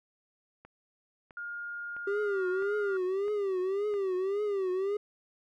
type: click train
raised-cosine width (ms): 0.5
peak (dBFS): -35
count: 6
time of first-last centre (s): 0.65-3.939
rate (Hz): 1.52
type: tone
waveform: sine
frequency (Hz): 1417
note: F6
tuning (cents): +25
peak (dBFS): -36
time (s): 1.37-2.97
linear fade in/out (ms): 2
type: tone with vibrato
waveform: triangle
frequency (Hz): 392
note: G4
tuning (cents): 0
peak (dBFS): -26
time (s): 2.07-4.97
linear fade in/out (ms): 5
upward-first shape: triangle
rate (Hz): 1.8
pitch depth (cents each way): 140
effects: none